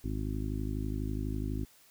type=harmonic tone; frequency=52.1 Hz; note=G#1; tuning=6 cents sharp; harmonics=1 / 2 / 3 / 4 / 5 / 6 / 7; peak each=-35 / -37 / -43 / -44 / -39 / -43 / -46 dBFS; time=0.04-1.65 s; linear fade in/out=5 ms; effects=white hiss -61 dBFS RMS until 1.9 s